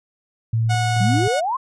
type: tone with tremolo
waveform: sine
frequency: 113.3 Hz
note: A#2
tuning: 49 cents flat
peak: -16 dBFS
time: 0.53-1.28 s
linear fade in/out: 5 ms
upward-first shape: square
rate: 2.3 Hz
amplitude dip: 30%
type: tone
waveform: sawtooth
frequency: 731 Hz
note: F#5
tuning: 21 cents flat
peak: -17 dBFS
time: 0.69-1.41 s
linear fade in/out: 20 ms
type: exponential sweep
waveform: sine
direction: up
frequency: 174.61 to 1100 Hz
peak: -19 dBFS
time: 1-1.57 s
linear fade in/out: 10 ms
effects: resampled to 22050 Hz